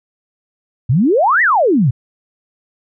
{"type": "exponential two-way sweep", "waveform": "sine", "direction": "up then down", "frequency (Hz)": [109.9, 2028, 109.9], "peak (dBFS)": -9, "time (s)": [0.89, 1.91], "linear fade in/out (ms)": 10, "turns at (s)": 1.42, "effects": []}